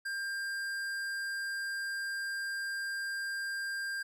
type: tone with tanh clipping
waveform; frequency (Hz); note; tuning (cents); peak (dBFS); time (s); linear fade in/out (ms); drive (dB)
sine; 1595; G6; +30; -36; 0.05-4.03; 10; 15
effects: none